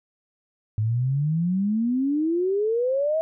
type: exponential sweep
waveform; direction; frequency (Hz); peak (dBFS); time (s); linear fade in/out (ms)
sine; up; 104.8 to 654; -20; 0.78-3.21; 0
effects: none